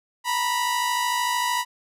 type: tone pair together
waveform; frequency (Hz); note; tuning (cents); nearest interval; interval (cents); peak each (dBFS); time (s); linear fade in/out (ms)
sawtooth; 929 / 982.3; A#5 / B5; -6 / -10; minor second; 96; -25 / -19; 0.24-1.65; 50
effects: resampled to 32000 Hz